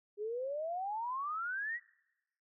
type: exponential sweep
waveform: sine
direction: up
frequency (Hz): 403.5 to 1975.5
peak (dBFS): -35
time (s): 0.17-1.8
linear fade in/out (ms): 50
effects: noise-tail reverb RT60 1.0 s tail -24 dB re dry